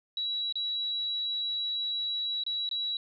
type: tone with dropouts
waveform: sine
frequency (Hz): 3902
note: B7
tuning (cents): -22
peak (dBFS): -29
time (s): 0.17-2.97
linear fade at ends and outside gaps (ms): 2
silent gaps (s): 0.525-0.555 / 2.437-2.464 / 2.691-2.712
effects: none